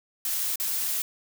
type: noise with dropouts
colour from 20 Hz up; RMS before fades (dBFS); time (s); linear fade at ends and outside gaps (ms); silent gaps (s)
blue; -28; 0.25-1.02; 2; 0.558-0.599
effects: none